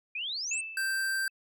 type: exponential sweep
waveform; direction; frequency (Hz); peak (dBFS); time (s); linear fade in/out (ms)
sine; up; 2376 to 8790; -32; 0.15-0.61; 5
type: tone with exponential decay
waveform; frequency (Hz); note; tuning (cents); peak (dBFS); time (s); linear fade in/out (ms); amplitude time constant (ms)
sine; 2637; E7; 0; -29; 0.51-1.3; 5; 170
type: tone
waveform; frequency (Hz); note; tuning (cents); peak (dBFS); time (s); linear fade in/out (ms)
square; 1568; G6; 0; -29; 0.77-1.28; 2
effects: none